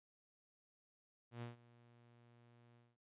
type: tone with ADSR envelope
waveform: sawtooth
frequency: 119 Hz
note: A#2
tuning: 36 cents sharp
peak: -40 dBFS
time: 1.31-2.97 s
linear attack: 110 ms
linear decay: 140 ms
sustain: -21 dB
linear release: 210 ms
effects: resampled to 8000 Hz